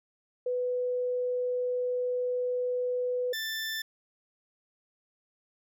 sine / 20% pulse tone pair in turn, 496.7 / 1770 Hz, B4 / A6, +10 / +10 cents, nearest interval octave + minor seventh, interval 2200 cents, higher second, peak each -27 dBFS, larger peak neither, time 0.46-3.33 / 3.33-3.82 s, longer first, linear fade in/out 5 ms, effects none

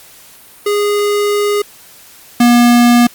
square tone pair in turn, 412 / 240.1 Hz, G#4 / B3, -14 / -49 cents, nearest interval major sixth, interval 935 cents, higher first, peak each -12 / -6 dBFS, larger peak second, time 0.66-1.62 / 2.4-3.07 s, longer first, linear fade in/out 5 ms, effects white hiss -40 dBFS RMS until 3.14 s + Opus 48 kbps

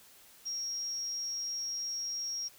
sine tone with amplitude modulation, 5600 Hz, F8, 4 cents sharp, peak -32 dBFS, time 0.45-2.49 s, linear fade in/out 20 ms, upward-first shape sine, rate 203 Hz, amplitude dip 40%, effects white hiss -58 dBFS RMS until 2.58 s

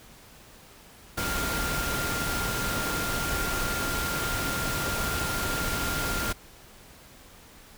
sine tone in noise, 1396.9 Hz, F6, in tune, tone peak -32 dBFS, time 1.17-6.33 s, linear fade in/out 10 ms, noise pink, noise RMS -30 dBFS, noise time 1.17-6.33 s, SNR -5 dB, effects pink hiss -51 dBFS RMS until 7.77 s

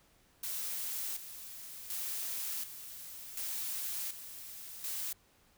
blue noise with tremolo, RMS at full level -38 dBFS, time 0.43-5.13 s, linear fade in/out 5 ms, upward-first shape square, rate 0.68 Hz, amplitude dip 65%, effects pink hiss -67 dBFS RMS until 5.57 s

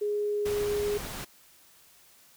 sine tone with pitch glide, 415.3 to 412.9 Hz, G#4 to G#4, 0 to -10 cents, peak -26 dBFS, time 0.01-0.98 s, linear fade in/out 10 ms, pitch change -10 cents, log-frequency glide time 0.29-0.6 s
pink noise, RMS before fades -38 dBFS, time 0.45-1.25 s, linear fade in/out 10 ms
effects white hiss -58 dBFS RMS until 2.36 s

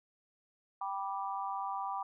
sine chord, G major, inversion none, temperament just, 784 / 980 / 1176 Hz, G5 / B5 / D6, 0 / -14 / +2 cents, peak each -38 / -39 / -40 dBFS, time 0.81-2.03 s, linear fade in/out 5 ms, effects none

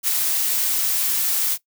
blue noise with ADSR envelope, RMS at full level -18 dBFS, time 0.03-1.58 s, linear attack 50 ms, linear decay 11 ms, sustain -3 dB, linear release 53 ms, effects noise-tail reverb RT60 0.1 s tail -18 dB re dry

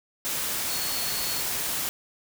sine tone in noise, 4370 Hz, C#8, 26 cents flat, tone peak -34 dBFS, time 0.69-1.41 s, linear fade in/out 0 ms, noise white, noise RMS -29 dBFS, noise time 0.25-1.89 s, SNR -8 dB, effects none

